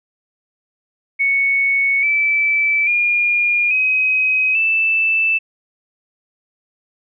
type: tone with pitch steps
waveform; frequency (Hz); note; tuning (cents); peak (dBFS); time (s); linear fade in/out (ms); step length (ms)
sine; 2217 / 2316 / 2420 / 2529 / 2643; C#7 / D7 / D#7 / D#7 / E7; 0 / -25 / -49 / +28 / +4; -13; 1.19-5.39; 20; 840
effects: none